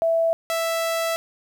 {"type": "tone pair in turn", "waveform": ["sine", "sawtooth"], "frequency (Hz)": [660, 660], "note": ["E5", "E5"], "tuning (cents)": [2, 2], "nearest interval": "unison", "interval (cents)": 0, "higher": "neither", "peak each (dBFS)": [-17, -18], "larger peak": "first", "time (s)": [[0.02, 0.33], [0.5, 1.16]], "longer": "second", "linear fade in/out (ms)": 0, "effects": ["9-bit"]}